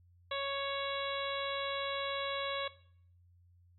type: harmonic tone with a mistuned harmonic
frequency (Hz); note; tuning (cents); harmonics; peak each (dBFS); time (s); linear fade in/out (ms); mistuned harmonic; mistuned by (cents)
554.4; C#5; 0; 1 / 2 / 3 / 4 / 5 / 6 / 7; -38 / -39 / -44 / -44 / -46 / -43 / -43; 0.31-2.68; 5; 6; +24
effects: noise-tail reverb RT60 0.6 s tail -17 dB re dry + added 88 Hz sine -61 dBFS peak until 3.78 s